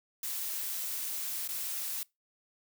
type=noise with dropouts; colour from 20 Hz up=blue; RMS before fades=-36 dBFS; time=0.23-2.03 s; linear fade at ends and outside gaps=2 ms; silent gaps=1.477-1.488 s; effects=noise-tail reverb RT60 0.2 s tail -23 dB re dry